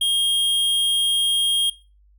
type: tone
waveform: square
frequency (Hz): 3240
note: G#7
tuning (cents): -43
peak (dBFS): -18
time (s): 0.01-1.7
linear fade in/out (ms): 5
effects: noise-tail reverb RT60 0.3 s tail -18 dB re dry + added 50 Hz sine -52 dBFS peak until 2.18 s